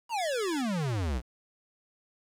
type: exponential sweep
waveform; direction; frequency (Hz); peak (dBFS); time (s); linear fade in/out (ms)
square; down; 987.8 to 55; -29; 0.09-1.22; 50
type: tone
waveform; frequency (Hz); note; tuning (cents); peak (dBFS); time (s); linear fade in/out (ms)
10% pulse; 1701; G#6; +41; -31; 0.18-0.62; 10
effects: low-pass 9000 Hz 12 dB/octave + 9-bit